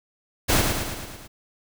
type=noise with echo; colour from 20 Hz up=pink; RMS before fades=-19 dBFS; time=0.48-0.62 s; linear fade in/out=20 ms; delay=110 ms; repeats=6; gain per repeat=-4 dB; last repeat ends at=1.28 s; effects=none